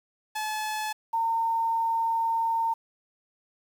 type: tone pair in turn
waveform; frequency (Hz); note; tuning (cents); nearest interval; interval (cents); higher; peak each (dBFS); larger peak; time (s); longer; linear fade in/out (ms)
sawtooth / sine; 860 / 911.5; A5 / A#5; -40 / -39; minor second; 101; second; -25 / -23; second; 0.35-0.93 / 1.13-2.74; second; 10
effects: 9-bit